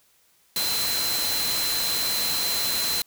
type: tone in noise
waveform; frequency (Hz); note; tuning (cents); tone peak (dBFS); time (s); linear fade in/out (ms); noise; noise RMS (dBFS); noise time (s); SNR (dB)
sine; 4081; C8; -44; -26; 0.56-3.02; 2; white; -27; 0.56-3.02; -2
effects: white hiss -62 dBFS RMS until 3.06 s